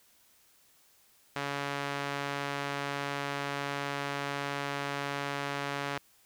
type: tone with band-pass filter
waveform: sawtooth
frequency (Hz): 141.4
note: C#3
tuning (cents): +35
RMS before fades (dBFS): -35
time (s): 1.36-5.98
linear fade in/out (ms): 0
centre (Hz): 1700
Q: 0.63
effects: white hiss -64 dBFS RMS until 6.25 s